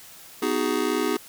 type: chord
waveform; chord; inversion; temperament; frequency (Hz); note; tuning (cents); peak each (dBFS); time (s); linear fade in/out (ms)
square; G# minor seventh; first; just; 249.2 / 311.5 / 373.8 / 415.3; B3 / D#4 / F#4 / G#4; +16 / +2 / +18 / 0; -30 / -28 / -29 / -28; 0.42-1.17; 5
effects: white hiss -46 dBFS RMS until 1.28 s